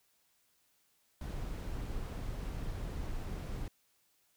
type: noise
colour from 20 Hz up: brown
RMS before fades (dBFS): -39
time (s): 1.21-3.68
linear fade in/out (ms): 2
effects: white hiss -73 dBFS RMS until 4.36 s